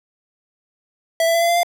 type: tone with pitch steps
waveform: square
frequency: 659.3 / 666.6 / 673.9 / 681.4 / 688.9 / 696.5 Hz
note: E5 / E5 / E5 / F5 / F5 / F5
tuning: 0 / +19 / +38 / -43 / -24 / -5 cents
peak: -15 dBFS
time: 1.2-1.632 s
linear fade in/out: 2 ms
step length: 72 ms
effects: none